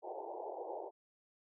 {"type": "band-pass noise", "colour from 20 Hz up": "white", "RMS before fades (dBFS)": -44, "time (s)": [0.02, 0.91], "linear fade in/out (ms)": 50, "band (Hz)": [340, 900], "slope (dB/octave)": 96, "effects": []}